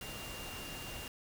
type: tone in noise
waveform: sine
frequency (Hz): 2794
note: F7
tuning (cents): 0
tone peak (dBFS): -48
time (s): 0.01-1.08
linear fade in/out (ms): 2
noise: pink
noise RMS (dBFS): -45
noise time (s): 0.01-1.08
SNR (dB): -6
effects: none